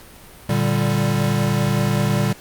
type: chord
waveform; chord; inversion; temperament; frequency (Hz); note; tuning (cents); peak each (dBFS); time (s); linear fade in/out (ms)
square; G minor; first; equal; 116.54 / 146.83 / 196; Bb2 / D3 / G3; 0 / 0 / 0; -22; 0.49-2.33; 5
effects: pink hiss -43 dBFS RMS until 2.4 s + Opus 48 kbps